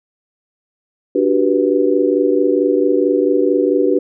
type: chord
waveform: sine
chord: G major seventh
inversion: second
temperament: just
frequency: 294 / 367.5 / 392 / 490 Hz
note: D4 / F#4 / G4 / B4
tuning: +2 / -12 / 0 / -14 cents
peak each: -17 dBFS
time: 1.15-3.99 s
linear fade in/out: 5 ms
effects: none